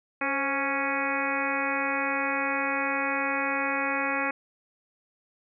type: harmonic tone with a mistuned harmonic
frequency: 277.2 Hz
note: C#4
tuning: in tune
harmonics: 1 / 2 / 3 / 4 / 5 / 6 / 7 / 8 / 9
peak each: -34 / -34 / -34 / -34 / -34 / -34 / -34 / -34 / -34 dBFS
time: 0.21-4.31 s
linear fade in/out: 5 ms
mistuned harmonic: 2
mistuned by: -57 cents
effects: none